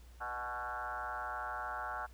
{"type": "tone with frequency modulation", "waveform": "sine", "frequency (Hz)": 1108.7, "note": "C#6", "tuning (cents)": 0, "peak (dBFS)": -37, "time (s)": [0.2, 2.07], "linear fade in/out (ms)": 20, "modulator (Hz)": 123, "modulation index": 3.5, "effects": ["added 60 Hz sine -53 dBFS peak until 2.13 s", "pink hiss -65 dBFS RMS until 2.13 s"]}